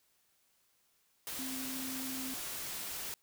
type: tone in noise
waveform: sine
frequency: 261.6 Hz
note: C4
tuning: in tune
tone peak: -41 dBFS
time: 1.39-2.34 s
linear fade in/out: 0 ms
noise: white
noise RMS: -41 dBFS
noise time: 1.27-3.14 s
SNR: -3 dB
effects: white hiss -73 dBFS RMS until 3.22 s